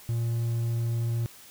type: tone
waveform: triangle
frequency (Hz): 116.54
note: A#2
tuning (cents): 0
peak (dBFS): -23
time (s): 0.09-1.26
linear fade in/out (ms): 0
effects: white hiss -50 dBFS RMS until 1.5 s